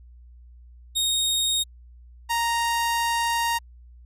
sawtooth tone pair in turn, 3729 / 932.2 Hz, A#7 / A#5, 0 / 0 cents, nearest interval 2 octaves, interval 2400 cents, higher first, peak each -18 dBFS, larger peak neither, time 0.95-1.64 / 2.29-3.59 s, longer second, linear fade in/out 20 ms, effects added 60 Hz sine -45 dBFS peak until 4.05 s + resampled to 32000 Hz

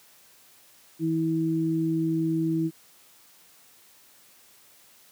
sine tone pair together, 161.9 / 323.8 Hz, E3 / E4, -31 / -31 cents, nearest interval octave, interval 1200 cents, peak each -27 / -24 dBFS, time 0.99-2.71 s, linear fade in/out 50 ms, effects white hiss -56 dBFS RMS until 5.11 s + high-pass 100 Hz 12 dB/octave

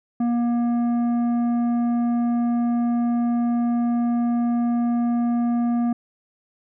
sine tone with tanh clipping, 237.8 Hz, A#3, 35 cents sharp, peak -20 dBFS, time 0.2-5.93 s, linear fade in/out 5 ms, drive 9 dB, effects none

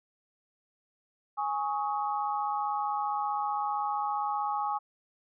sine chord, Ab suspended fourth, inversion none, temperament equal with one note detuned, 830.6 / 1108.7 / 1264.1 Hz, Ab5 / Db6 / Eb6, 0 / 0 / +27 cents, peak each -30 / -34 / -36 dBFS, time 1.37-4.79 s, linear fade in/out 20 ms, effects none

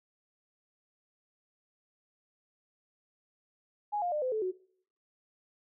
sine tone with pitch steps, 830.6 / 706.6 / 601.1 / 511.3 / 434.9 / 370 Hz, G#5 / F5 / D5 / C5 / A4 / F#4, 0 / +20 / +40 / -40 / -20 / 0 cents, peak -29 dBFS, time 3.92-4.52 s, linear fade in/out 20 ms, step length 100 ms, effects noise-tail reverb RT60 0.6 s tail -23 dB re dry

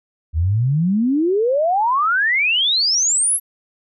sine exponential sweep, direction up, 74.5 to 11600 Hz, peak -14 dBFS, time 0.33-3.4 s, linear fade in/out 50 ms, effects none

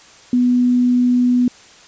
sine tone, 246.9 Hz, B3, in tune, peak -11 dBFS, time 0.33-1.48 s, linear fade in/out 2 ms, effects white hiss -44 dBFS RMS until 1.87 s + resampled to 16000 Hz

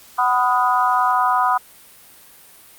harmonic tone with a mistuned harmonic, 249.1 Hz, B3, 15 cents sharp, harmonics 3 / 4 / 5 / 6, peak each -20 / -18 / -19 / -27 dBFS, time 0.18-1.58 s, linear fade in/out 10 ms, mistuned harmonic 6, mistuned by -53 cents, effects white hiss -46 dBFS RMS until 2.78 s + Opus 48 kbps

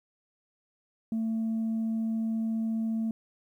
sine tone, 223.8 Hz, A3, 30 cents sharp, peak -25 dBFS, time 1.12-3.11 s, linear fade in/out 2 ms, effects tanh soft clip ceiling -25 dBFS + 11-bit

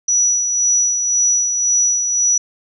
sine tone with tremolo, 5880 Hz, F#8, 12 cents flat, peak -11 dBFS, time 0.08-2.38 s, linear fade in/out 5 ms, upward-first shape sine, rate 1.9 Hz, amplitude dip 45%, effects none

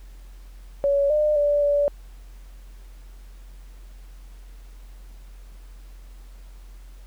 sine tone with pitch steps, 563 / 603 / 582 / 577 Hz, C#5 / D5 / D5 / D5, +27 / +46 / -16 / -31 cents, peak -17 dBFS, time 0.84-1.88 s, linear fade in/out 0 ms, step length 260 ms, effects added 44 Hz sine -40 dBFS peak until 7.06 s + pink hiss -57 dBFS RMS until 7.06 s

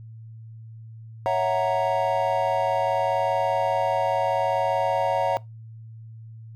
triangle chord, F# dominant seventh, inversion second, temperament equal, 554.4 / 659.3 / 740 / 932.3 Hz, C#5 / E5 / F#5 / A#5, 0 / 0 / 0 / 0 cents, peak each -24 dBFS, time 1.26-5.37 s, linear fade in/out 0 ms, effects noise-tail reverb RT60 0.2 s tail -23 dB re dry + added 112 Hz sine -39 dBFS peak until 6.55 s

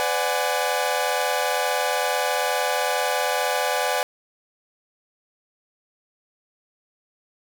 sawtooth chord, G# half-diminished seventh, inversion first, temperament equal with one note detuned, 505.1 / 587.3 / 740 / 830.6 Hz, B4 / D5 / F#5 / G#5, +39 / 0 / 0 / 0 cents, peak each -23 dBFS, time 0-4.03 s, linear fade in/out 0 ms, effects none

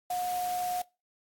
sine tone in noise, 721 Hz, F#5, 45 cents flat, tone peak -29 dBFS, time 0.1-0.82 s, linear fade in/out 5 ms, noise white, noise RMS -42 dBFS, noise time 0.1-0.82 s, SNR +10 dB, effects noise-tail reverb RT60 0.3 s tail -25 dB re dry + AAC 64 kbps

